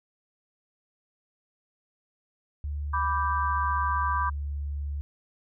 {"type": "tone with pitch glide", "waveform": "sine", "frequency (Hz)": [72.9, 71.81], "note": ["D2", "D2"], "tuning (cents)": [-12, -38], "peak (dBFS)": -29, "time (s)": [2.64, 5.01], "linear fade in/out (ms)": 0, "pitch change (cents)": -26, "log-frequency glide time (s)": [3.25, 4.35]}
{"type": "chord", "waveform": "sine", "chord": "G major", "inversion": "first", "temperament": "equal with one note detuned", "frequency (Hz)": [987.8, 1171.3, 1568], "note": ["B5", "D6", "G6"], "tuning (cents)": [0, -5, 0], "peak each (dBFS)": [-28, -28, -33], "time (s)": [2.93, 4.3], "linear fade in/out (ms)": 10}
{"effects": []}